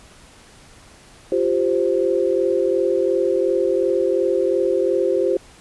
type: chord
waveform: sine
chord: F suspended second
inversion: none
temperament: equal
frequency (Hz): 349.2 / 392 / 523.3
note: F4 / G4 / C5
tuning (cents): 0 / 0 / 0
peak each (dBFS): -21 / -20 / -20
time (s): 1.32-5.37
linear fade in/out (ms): 2
effects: pink hiss -47 dBFS RMS until 5.6 s + resampled to 24000 Hz